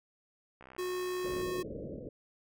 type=click train; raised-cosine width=0.5 ms; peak=-36 dBFS; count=53; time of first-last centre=0.61-1.415 s; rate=64.6 Hz
type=tone; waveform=square; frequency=364.2 Hz; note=F#4; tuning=27 cents flat; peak=-34 dBFS; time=0.78-1.63 s; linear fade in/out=10 ms
type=low-pass noise; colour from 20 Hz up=white; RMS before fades=-42 dBFS; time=1.24-2.09 s; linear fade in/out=5 ms; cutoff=590 Hz; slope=96 dB/octave
effects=none